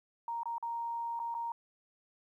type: tone with dropouts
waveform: sine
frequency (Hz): 932.3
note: A#5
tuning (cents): 0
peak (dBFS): -34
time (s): 0.28-1.52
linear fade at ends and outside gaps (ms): 2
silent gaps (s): 0.433-0.456 / 0.582-0.626 / 1.193-1.199 / 1.343-1.349
effects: 12-bit